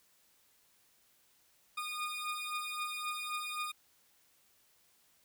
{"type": "beating tone pair", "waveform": "20% pulse", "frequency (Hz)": [1223, 1226.8], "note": ["D#6", "D#6"], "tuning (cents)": [-30, -25], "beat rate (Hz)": 3.8, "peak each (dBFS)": [-36, -34], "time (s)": [1.77, 3.72], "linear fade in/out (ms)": 10, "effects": ["white hiss -69 dBFS RMS until 5.24 s"]}